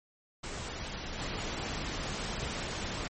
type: noise with level steps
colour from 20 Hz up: pink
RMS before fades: -39 / -36 dBFS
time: 0.43-3.08 s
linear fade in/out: 10 ms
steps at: 1.18 s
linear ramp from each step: 10 ms
effects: MP3 32 kbps